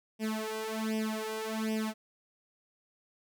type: tone with flanger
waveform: sawtooth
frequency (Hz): 218.9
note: A3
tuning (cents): -9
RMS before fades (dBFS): -34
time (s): 0.19-1.94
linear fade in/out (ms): 50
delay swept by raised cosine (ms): 0.36 to 2.56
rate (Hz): 1.3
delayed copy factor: +1
effects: none